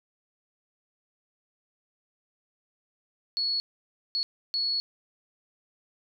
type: tone bursts at uneven times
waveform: sine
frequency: 4376 Hz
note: C#8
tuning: 23 cents flat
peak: -25 dBFS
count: 3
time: 3.37-3.6 / 4.15-4.23 / 4.54-4.8 s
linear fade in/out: 0 ms
effects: none